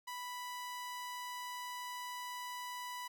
sawtooth tone, 987.8 Hz, B5, in tune, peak -38 dBFS, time 0.07-3.08 s, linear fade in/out 10 ms, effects 12-bit

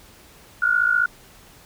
sine tone pair together, 1411 / 1466 Hz, F6 / F#6, +17 / -16 cents, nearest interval minor second, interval 67 cents, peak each -19 / -19 dBFS, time 0.62-1.06 s, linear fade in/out 5 ms, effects pink hiss -49 dBFS RMS until 1.65 s

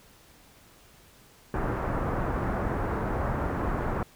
pink low-pass noise, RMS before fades -29 dBFS, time 1.54-4.03 s, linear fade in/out 2 ms, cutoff 1500 Hz, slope 24 dB/octave, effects pink hiss -56 dBFS RMS until 4.15 s

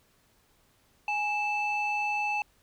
sine tone pair together, 831 / 2638 Hz, G#5 / E7, +1 / +1 cents, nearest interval octave + minor sixth, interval 2000 cents, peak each -28 dBFS, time 1.08-2.42 s, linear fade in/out 2 ms, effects tanh soft clip ceiling -22 dBFS + pink hiss -66 dBFS RMS until 2.62 s

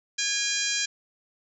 harmonic tone with a mistuned harmonic, 806 Hz, G5, 48 cents sharp, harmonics 2 / 3 / 4 / 5 / 6 / 7 / 8 / 9, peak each -33 / -33 / -33 / -33 / -33 / -33 / -33 / -33 dBFS, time 0.18-0.86 s, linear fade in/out 10 ms, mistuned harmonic 2, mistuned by +46 cents, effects none

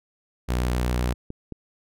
sawtooth tone with vibrato, 61.3 Hz, B1, 12 cents flat, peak -18 dBFS, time 0.48-1.14 s, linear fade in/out 20 ms, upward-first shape triangle, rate 7.7 Hz, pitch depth 18 cents each way
clicks, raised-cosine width 3 ms, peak -21 dBFS, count 2, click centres 1.304 / 1.523 s
effects none

